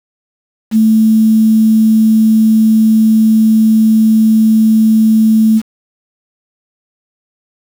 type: tone with quantisation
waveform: sine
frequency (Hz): 220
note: A3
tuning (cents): 0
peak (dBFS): -5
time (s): 0.71-5.62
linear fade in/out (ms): 50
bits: 5
effects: none